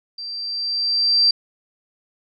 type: tone with level ramp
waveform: sine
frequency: 4699 Hz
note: D8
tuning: in tune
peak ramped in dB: -29 to -11 dBFS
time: 0.18-1.31 s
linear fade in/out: 5 ms
effects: none